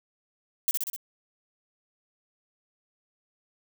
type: noise with echo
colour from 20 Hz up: violet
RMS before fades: -24 dBFS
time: 0.68-0.71 s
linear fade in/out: 0 ms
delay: 63 ms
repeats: 4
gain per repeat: -3 dB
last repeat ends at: 0.962 s
effects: none